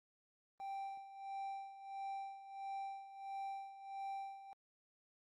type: tone with tremolo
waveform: triangle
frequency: 784 Hz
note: G5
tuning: in tune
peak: -39 dBFS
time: 0.6-4.53 s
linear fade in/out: 0 ms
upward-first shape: sine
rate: 1.5 Hz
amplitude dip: 75%
effects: Opus 24 kbps